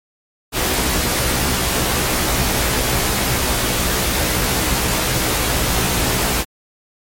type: noise with comb filter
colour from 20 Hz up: pink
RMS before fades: -18 dBFS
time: 0.52-6.45 s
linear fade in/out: 50 ms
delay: 16 ms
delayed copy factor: +0.7
effects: MP3 64 kbps